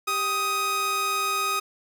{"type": "tone pair together", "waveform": "sawtooth", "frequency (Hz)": [392, 1252.5], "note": ["G4", "D#6"], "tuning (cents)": [0, 11], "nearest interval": "octave + minor sixth", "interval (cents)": 2011, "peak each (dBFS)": [-31, -20], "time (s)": [0.07, 1.6], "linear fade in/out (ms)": 10, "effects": []}